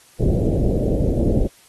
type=low-pass noise; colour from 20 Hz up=pink; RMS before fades=-18 dBFS; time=0.19-1.48 s; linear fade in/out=20 ms; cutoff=590 Hz; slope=48 dB/octave; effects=white hiss -51 dBFS RMS until 1.68 s + AAC 32 kbps